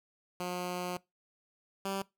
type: tone pair in turn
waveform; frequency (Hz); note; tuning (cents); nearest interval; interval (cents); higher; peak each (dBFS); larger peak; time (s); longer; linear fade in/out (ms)
10% pulse; 179.2 / 194.95; F3 / G3; +45 / -9; minor second; 146; second; -26 / -25; second; 0.4-0.97 / 1.85-2.02; first; 2
effects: noise-tail reverb RT60 0.2 s tail -22 dB re dry